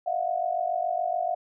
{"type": "tone cluster", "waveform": "sine", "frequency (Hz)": [623, 683, 730], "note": ["D#5", "F5", "F#5"], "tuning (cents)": [2, -39, -24], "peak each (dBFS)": [-33, -28, -28], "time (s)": [0.06, 1.35], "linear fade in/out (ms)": 10, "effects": []}